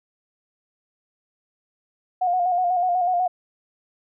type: tone with vibrato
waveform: sine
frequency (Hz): 719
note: F#5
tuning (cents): -50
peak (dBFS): -18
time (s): 2.21-3.28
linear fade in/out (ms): 10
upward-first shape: square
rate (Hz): 8.1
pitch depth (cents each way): 41
effects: none